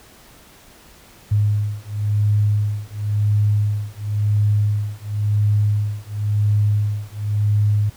sine beating tone pair, 103.8 / 104.75 Hz, G#2 / G#2, 0 / +15 cents, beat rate 0.95 Hz, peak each -19 dBFS, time 1.31-7.9 s, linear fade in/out 10 ms, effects pink hiss -47 dBFS RMS until 7.96 s

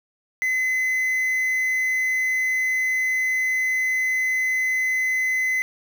triangle tone with quantisation, 2035 Hz, C7, 49 cents flat, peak -18 dBFS, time 0.42-5.62 s, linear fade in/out 0 ms, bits 7, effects none

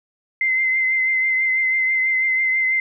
sine tone with vibrato, 2069 Hz, C7, 20 cents flat, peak -16 dBFS, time 0.41-2.8 s, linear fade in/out 2 ms, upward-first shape triangle, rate 6.1 Hz, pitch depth 28 cents each way, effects none

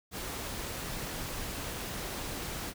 pink noise, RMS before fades -38 dBFS, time 0.11-2.74 s, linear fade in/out 50 ms, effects none

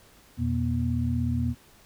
sine tone cluster, 84.1 / 120.7 / 240.7 Hz, E2 / B2 / B3, +35 / -39 / -44 cents, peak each -28 dBFS, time 0.37-1.55 s, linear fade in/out 50 ms, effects pink hiss -56 dBFS RMS until 1.85 s

